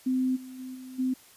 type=tone with level steps; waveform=sine; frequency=257.6 Hz; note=C4; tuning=27 cents flat; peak=-23 / -40 / -36 / -40 / -24 dBFS; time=0.06-1.14 s; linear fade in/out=10 ms; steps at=0.35 / 0.58 / 0.74 / 0.98 s; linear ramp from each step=20 ms; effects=white hiss -55 dBFS RMS until 1.36 s + resampled to 32000 Hz